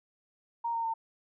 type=tone with pitch steps; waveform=sine; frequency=932.3 / 918.9 / 905.8 Hz; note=A#5 / A#5 / A#5; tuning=0 / -25 / -50 cents; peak=-29 dBFS; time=0.64-0.94 s; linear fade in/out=10 ms; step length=100 ms; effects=none